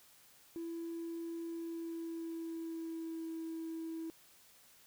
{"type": "tone with pitch glide", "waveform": "triangle", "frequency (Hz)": [334, 325.8], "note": ["E4", "E4"], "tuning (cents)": [23, -20], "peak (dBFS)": -36, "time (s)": [0.56, 4.1], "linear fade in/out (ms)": 0, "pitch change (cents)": -43, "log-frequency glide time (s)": [1.42, 3.33], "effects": ["tanh soft clip ceiling -36 dBFS", "white hiss -63 dBFS RMS until 4.86 s"]}